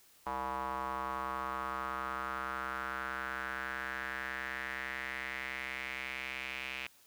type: tone with band-pass filter sweep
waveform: square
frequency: 65.41 Hz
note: C2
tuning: in tune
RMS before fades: -39 dBFS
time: 0.26-6.87 s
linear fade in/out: 5 ms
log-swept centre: 970 to 2500 Hz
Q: 4.2
effects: white hiss -63 dBFS RMS until 7.06 s